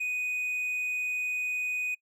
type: tone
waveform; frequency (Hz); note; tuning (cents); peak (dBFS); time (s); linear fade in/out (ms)
triangle; 2489; D#7; 0; -27; 0-1.95; 10
effects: noise-tail reverb RT60 0.1 s tail -23 dB re dry